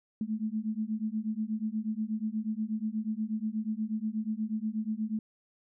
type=beating tone pair; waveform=sine; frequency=213.1 / 221.4 Hz; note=G#3 / A3; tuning=+45 / +11 cents; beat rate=8.3 Hz; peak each=-33 / -33 dBFS; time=0.21-5.19 s; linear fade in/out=2 ms; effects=none